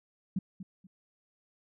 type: tone with echo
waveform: sine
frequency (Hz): 188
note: F#3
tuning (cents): +28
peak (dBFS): -27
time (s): 0.36-0.39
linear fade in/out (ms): 5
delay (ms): 240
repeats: 2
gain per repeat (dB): -12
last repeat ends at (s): 0.87
effects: none